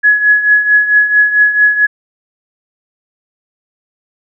sine tone with tremolo, 1687 Hz, G#6, 27 cents sharp, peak -3 dBFS, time 0.03-1.87 s, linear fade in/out 20 ms, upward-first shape triangle, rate 4.5 Hz, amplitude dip 75%, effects none

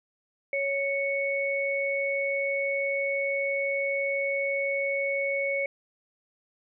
sine tone pair together, 555.3 / 2217 Hz, C#5 / C#7, +3 / 0 cents, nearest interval 2 octaves, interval 2397 cents, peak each -28 dBFS, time 0.53-5.66 s, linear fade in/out 2 ms, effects none

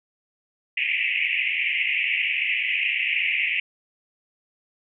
white band-pass noise, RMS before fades -24 dBFS, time 0.77-3.6 s, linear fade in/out 5 ms, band 2000 to 2800 Hz, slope 96 dB/octave, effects none

